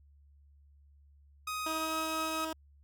sawtooth tone with pitch glide, 1253 to 1271.2 Hz, D#6 to D#6, +12 to +37 cents, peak -31 dBFS, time 1.47-2.45 s, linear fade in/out 5 ms, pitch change +25 cents, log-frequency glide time 1.69-1.93 s
15% pulse tone, 318.9 Hz, D#4, 43 cents sharp, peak -29 dBFS, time 1.66-2.53 s, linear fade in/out 5 ms
effects added 71 Hz sine -58 dBFS peak until 2.83 s

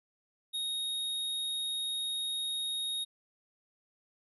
square tone, 3739 Hz, A#7, 4 cents sharp, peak -33 dBFS, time 0.53-3.05 s, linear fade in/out 20 ms, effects resampled to 32000 Hz

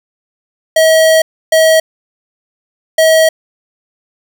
square tone bursts at uneven times, 640 Hz, D#5, 49 cents sharp, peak -6 dBFS, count 3, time 0.76-1.22 / 1.52-1.8 / 2.98-3.29 s, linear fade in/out 5 ms, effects none

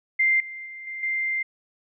sine tone with level steps, 2093 Hz, C7, in tune, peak -17 / -34 / -36 / -31 / -23 dBFS, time 0.19-1.43 s, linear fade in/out 10 ms, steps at 0.4 / 0.66 / 0.87 / 1.03 s, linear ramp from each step 2 ms, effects none

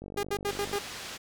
click train, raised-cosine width 2 ms, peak -28 dBFS, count 37, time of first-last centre 0.02-0.756 s, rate 48.9 Hz
sawtooth tone bursts, 405.5 Hz, G#4, 41 cents flat, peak -24 dBFS, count 5, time 0.17-0.788 s, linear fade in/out 5 ms, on 62 ms, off 77 ms
white low-pass noise, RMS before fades -41 dBFS, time 0.47-1.18 s, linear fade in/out 20 ms, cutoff 5300 Hz, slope 12 dB/octave
effects none

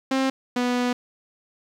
sawtooth tone pair in turn, 265.8 / 246.3 Hz, C4 / B3, +27 / -5 cents, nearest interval minor second, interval 132 cents, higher first, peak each -16 / -17 dBFS, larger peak first, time 0.11-0.3 / 0.56-0.93 s, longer second, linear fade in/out 5 ms, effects low-pass 6000 Hz 12 dB/octave + 9-bit

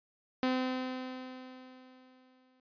sawtooth tone with exponential decay, 256.8 Hz, C4, 32 cents flat, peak -23 dBFS, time 0.43-2.6 s, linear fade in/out 1 ms, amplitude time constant 470 ms, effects resampled to 11025 Hz

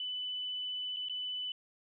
sine tone with dropouts, 2995 Hz, F#7, 20 cents sharp, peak -35 dBFS, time 0-1.52 s, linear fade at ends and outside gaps 2 ms, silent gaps 0.963-0.968 / 1.086-1.096 s, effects none

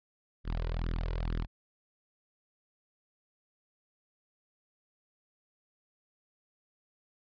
sawtooth tone with flanger, 41.2 Hz, E1, in tune, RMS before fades -33 dBFS, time 0.44-1.47 s, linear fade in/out 50 ms, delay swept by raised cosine 0.57 to 2.07 ms, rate 2.2 Hz, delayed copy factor +0.8, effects resampled to 11025 Hz

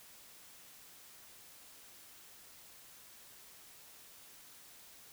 silence, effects white hiss -57 dBFS RMS until 5.12 s

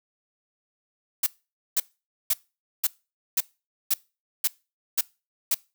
blue noise bursts, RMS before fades -22 dBFS, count 9, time 1.23-5.545 s, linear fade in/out 5 ms, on 35 ms, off 500 ms, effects noise-tail reverb RT60 0.3 s tail -23 dB re dry

